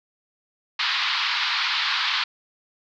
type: band-pass noise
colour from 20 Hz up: white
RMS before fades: -24 dBFS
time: 0.79-2.24 s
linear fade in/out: 5 ms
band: 920 to 4500 Hz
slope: 48 dB/octave
effects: none